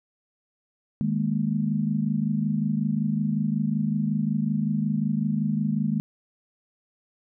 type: chord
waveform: sine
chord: D# suspended fourth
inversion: none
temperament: equal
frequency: 155.56 / 207.7 / 233.1 Hz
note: D#3 / G#3 / A#3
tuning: 0 / 0 / 0 cents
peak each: -27 / -25 / -28 dBFS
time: 1.01-6 s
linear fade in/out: 0 ms
effects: none